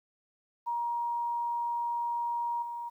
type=tone with level steps; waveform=sine; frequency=946 Hz; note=A#5; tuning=25 cents sharp; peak=-29 / -35 dBFS; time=0.66-2.9 s; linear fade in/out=20 ms; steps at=2.62 s; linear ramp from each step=5 ms; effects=11-bit